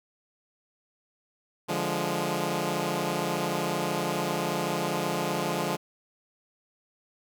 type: chord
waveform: 10% pulse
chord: D diminished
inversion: none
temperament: equal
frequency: 146.83 / 174.61 / 207.7 Hz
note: D3 / F3 / Ab3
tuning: 0 / 0 / 0 cents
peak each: -24 / -22 / -24 dBFS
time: 1.68-5.77 s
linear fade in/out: 20 ms
effects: none